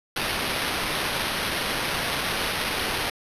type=noise with sample-and-hold; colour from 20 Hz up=violet; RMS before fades=-27 dBFS; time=0.16-3.1 s; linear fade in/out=5 ms; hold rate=7350 Hz; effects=resampled to 32000 Hz